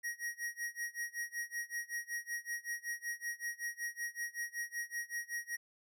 square tone with tremolo, 1891 Hz, A#6, 24 cents sharp, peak -36 dBFS, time 0.03-5.57 s, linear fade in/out 20 ms, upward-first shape sine, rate 5.3 Hz, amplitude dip 95%, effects none

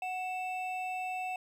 triangle tone pair together, 740 / 2649 Hz, F#5 / E7, 0 / +8 cents, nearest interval octave + minor seventh, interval 2208 cents, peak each -33 / -38 dBFS, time 0.02-1.36 s, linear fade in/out 2 ms, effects none

